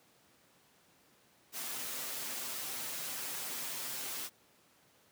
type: noise with comb filter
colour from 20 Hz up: white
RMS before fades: -40 dBFS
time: 1.52-4.3 s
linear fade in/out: 50 ms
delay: 7.7 ms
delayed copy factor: +0.75
effects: pink hiss -66 dBFS RMS until 5.11 s + high-pass 150 Hz 12 dB/octave